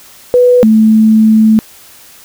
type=tone pair in turn; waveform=sine; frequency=493.9 / 218.9 Hz; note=B4 / A3; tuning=0 / -9 cents; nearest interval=octave + major second; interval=1409 cents; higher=first; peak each=-3 dBFS; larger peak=neither; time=0.34-0.63 / 0.63-1.59 s; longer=second; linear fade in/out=0 ms; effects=white hiss -38 dBFS RMS until 2.24 s